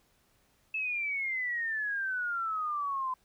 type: exponential sweep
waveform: sine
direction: down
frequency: 2625 to 1017 Hz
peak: -30 dBFS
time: 0.74-3.14 s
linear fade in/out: 5 ms
effects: pink hiss -69 dBFS RMS until 3.24 s